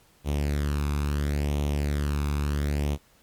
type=tone with flanger; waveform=sawtooth; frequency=72.6 Hz; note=D2; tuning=19 cents flat; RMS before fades=-26 dBFS; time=0.24-2.98 s; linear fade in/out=50 ms; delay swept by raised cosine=0.31 to 0.81 ms; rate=0.73 Hz; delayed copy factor=+0.65; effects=pink hiss -60 dBFS RMS until 3.22 s + MP3 96 kbps